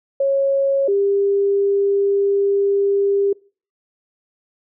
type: tone pair in turn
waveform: sine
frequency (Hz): 549 / 398.9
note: C#5 / G4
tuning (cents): -17 / +30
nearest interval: tritone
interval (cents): 553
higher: first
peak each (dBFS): -14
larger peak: neither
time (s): 0.2-0.88 / 0.88-3.33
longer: second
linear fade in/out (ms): 5
effects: noise-tail reverb RT60 0.4 s tail -24 dB re dry